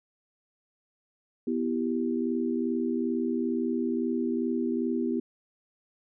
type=chord; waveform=sine; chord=E minor; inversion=second; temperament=equal; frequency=246.9 / 329.6 / 392 Hz; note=B3 / E4 / G4; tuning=0 / 0 / 0 cents; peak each=-28 / -31 / -32 dBFS; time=1.47-5.2 s; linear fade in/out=5 ms; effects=none